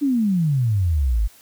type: exponential sweep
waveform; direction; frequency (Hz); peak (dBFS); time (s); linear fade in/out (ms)
sine; down; 296.8 to 48.53; -16; 0.01-1.28; 20
effects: white hiss -50 dBFS RMS until 1.41 s